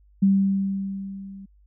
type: tone with level ramp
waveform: sine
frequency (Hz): 195.2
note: G3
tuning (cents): -7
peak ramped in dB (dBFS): -13 to -38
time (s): 0.22-1.46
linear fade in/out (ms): 10
effects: added 50 Hz sine -53 dBFS peak until 1.66 s